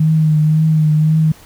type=tone with vibrato; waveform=sine; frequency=155.56 Hz; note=D#3; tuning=in tune; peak=-9 dBFS; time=0-1.32 s; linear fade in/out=5 ms; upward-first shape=triangle; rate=1.9 Hz; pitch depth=36 cents each way; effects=pink hiss -43 dBFS RMS until 1.45 s